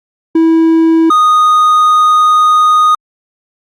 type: tone pair in turn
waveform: triangle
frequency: 326 / 1238.7 Hz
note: E4 / D#6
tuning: -19 / -8 cents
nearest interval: octave + major seventh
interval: 2311 cents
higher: second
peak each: -3 dBFS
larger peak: neither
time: 0.35-1.1 / 1.1-2.95 s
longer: second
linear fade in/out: 5 ms
effects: Opus 48 kbps